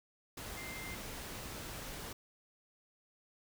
sine tone in noise, 2093 Hz, C7, in tune, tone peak -46 dBFS, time 0.57-0.95 s, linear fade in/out 5 ms, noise pink, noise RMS -45 dBFS, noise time 0.37-2.13 s, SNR -4 dB, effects none

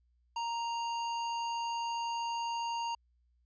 sine tone with hard clipping, 932.3 Hz, A#5, in tune, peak -35 dBFS, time 0.36-2.95 s, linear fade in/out 5 ms, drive 18 dB, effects added 60 Hz sine -68 dBFS peak until 3.45 s + resampled to 16000 Hz

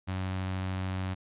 sawtooth tone with notch filter, 93.6 Hz, F#2, 20 cents sharp, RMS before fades -33 dBFS, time 0.07-1.15 s, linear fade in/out 20 ms, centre 430 Hz, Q 1.6, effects resampled to 8000 Hz

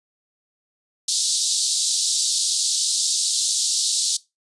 pink band-pass noise, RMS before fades -22 dBFS, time 1.08-4.17 s, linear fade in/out 5 ms, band 3800 to 9400 Hz, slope 48 dB/octave, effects noise-tail reverb RT60 0.2 s tail -19 dB re dry + resampled to 24000 Hz

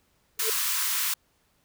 triangle tone with exponential growth, 440 Hz, A4, in tune, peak -23 dBFS, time 0.37-0.5 s, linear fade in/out 5 ms, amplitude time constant 27 ms
white high-pass noise, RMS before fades -27 dBFS, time 0.39-1.14 s, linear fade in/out 5 ms, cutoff 930 Hz, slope 96 dB/octave
effects pink hiss -68 dBFS RMS until 1.64 s

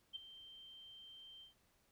sine tone with ADSR envelope, 3136 Hz, G7, in tune, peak -40 dBFS, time 0.13-1.54 s, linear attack 28 ms, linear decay 10 ms, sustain -14 dB, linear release 120 ms, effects pink hiss -75 dBFS RMS until 1.91 s

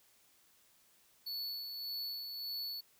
square tone with tremolo, 4435 Hz, C#8, in tune, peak -38 dBFS, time 1.26-2.81 s, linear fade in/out 10 ms, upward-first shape sine, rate 1.7 Hz, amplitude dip 40%, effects white hiss -68 dBFS RMS until 2.99 s

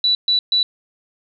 sine tone bursts, 3951 Hz, B7, in tune, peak -13 dBFS, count 3, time 0.04-0.63 s, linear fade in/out 2 ms, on 110 ms, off 130 ms, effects none

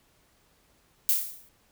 violet noise with exponential decay, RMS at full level -20 dBFS, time 1.09-1.49 s, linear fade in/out 0 ms, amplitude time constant 86 ms, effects pink hiss -65 dBFS RMS until 1.71 s

